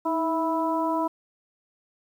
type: harmonic tone with a mistuned harmonic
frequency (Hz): 328.1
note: E4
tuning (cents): -8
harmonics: 1 / 2 / 3 / 4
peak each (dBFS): -27 / -29 / -26 / -37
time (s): 0.05-1.08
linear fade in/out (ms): 10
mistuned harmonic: 1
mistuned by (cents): -52
effects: 9-bit